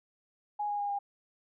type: tone with pitch steps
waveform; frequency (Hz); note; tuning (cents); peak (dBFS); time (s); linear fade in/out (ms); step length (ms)
sine; 830.6 / 822.5 / 814.4 / 806.5; G#5 / G#5 / G#5 / G5; 0 / -17 / -34 / +49; -30; 0.59-0.99; 10; 100
effects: none